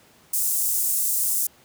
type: high-pass noise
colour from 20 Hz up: pink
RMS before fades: -23 dBFS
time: 0.33-1.47 s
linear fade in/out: 5 ms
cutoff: 7900 Hz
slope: 24 dB/octave
effects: pink hiss -55 dBFS RMS until 1.64 s + high-pass 100 Hz 12 dB/octave